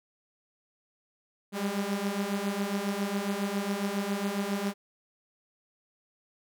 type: beating tone pair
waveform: sawtooth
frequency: 196 / 203.3 Hz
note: G3 / G#3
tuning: 0 / -37 cents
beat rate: 7.3 Hz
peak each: -29 / -27 dBFS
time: 1.52-4.74 s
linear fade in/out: 50 ms
effects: none